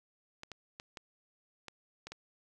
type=clicks; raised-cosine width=0.2 ms; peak=-27 dBFS; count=7; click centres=0.434 / 0.517 / 0.799 / 0.972 / 1.683 / 2.07 / 2.12 s; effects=none